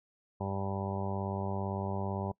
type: harmonic tone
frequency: 97.8 Hz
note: G2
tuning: 4 cents flat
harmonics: 1 / 2 / 3 / 4 / 5 / 6 / 7 / 8 / 9 / 10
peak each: -36 / -38 / -50 / -41 / -48 / -42 / -47 / -43 / -44 / -45 dBFS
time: 0.4-2.32 s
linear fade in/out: 10 ms
effects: noise-tail reverb RT60 0.1 s tail -23 dB re dry